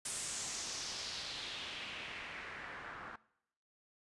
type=noise with low-pass filter sweep; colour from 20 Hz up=white; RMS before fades=-44 dBFS; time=0.05-3.16 s; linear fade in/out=5 ms; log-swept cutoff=9100 to 1300 Hz; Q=2.5; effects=noise-tail reverb RT60 0.8 s tail -21 dB re dry + resampled to 24000 Hz